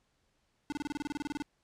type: tone bursts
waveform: square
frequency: 293.7 Hz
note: D4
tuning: in tune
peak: -34 dBFS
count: 15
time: 0.7-1.422 s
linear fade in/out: 0 ms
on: 22 ms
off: 28 ms
effects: pink hiss -75 dBFS RMS until 1.63 s + low-pass 8000 Hz 12 dB/octave